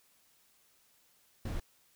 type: noise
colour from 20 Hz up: brown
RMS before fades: -36 dBFS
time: 1.45-1.6 s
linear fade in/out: 5 ms
effects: white hiss -68 dBFS RMS until 1.95 s